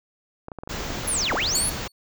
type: clicks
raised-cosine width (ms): 1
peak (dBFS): -21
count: 11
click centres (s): 0.484 / 0.518 / 0.587 / 0.635 / 0.675 / 0.805 / 0.836 / 0.904 / 0.954 / 0.987 / 1.051
type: band-stop noise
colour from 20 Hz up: pink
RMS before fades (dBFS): -31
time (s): 0.69-1.88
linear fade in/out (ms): 10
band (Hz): 7500 to 15000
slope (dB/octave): 96
type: linear two-way sweep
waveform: sine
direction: down then up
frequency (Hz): 11480 to 235.1 to 11480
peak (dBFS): -22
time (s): 1.07-1.7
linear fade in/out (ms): 10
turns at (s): 1.34
type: tone with exponential decay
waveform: sawtooth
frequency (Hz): 4435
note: C#8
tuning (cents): 0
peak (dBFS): -18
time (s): 1.55-1.92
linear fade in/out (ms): 2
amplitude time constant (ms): 79
effects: none